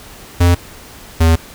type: tone pair in turn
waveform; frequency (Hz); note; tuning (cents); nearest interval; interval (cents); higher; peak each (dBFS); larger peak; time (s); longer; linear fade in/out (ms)
square; 87.31 / 81.91; F2 / E2; 0 / -10; minor second; 110; first; -8; neither; 0.4-0.55 / 1.2-1.36; second; 10
effects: pink hiss -37 dBFS RMS until 1.54 s